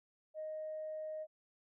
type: tone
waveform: sine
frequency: 622.3 Hz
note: D#5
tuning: in tune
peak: -39 dBFS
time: 0.34-1.27 s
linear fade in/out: 50 ms
effects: tanh soft clip ceiling -35 dBFS